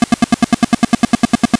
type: tone bursts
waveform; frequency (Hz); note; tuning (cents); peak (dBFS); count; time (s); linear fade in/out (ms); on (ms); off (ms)
square; 234.6; A#3; +11; -5; 16; 0.02-1.555; 2; 20; 81
effects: white hiss -33 dBFS RMS until 1.59 s + resampled to 22050 Hz